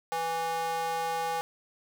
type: tone with high-pass filter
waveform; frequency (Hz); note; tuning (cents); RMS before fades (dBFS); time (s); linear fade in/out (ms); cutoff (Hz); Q
square; 164.81; E3; 0; -31; 0.12-1.41; 0; 700; 9.5
effects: none